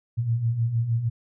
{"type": "beating tone pair", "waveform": "sine", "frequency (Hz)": [111.4, 117.9], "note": ["A2", "A#2"], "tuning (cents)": [22, 20], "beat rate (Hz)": 6.5, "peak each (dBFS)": [-29, -22], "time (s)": [0.17, 1.1], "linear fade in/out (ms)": 20, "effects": []}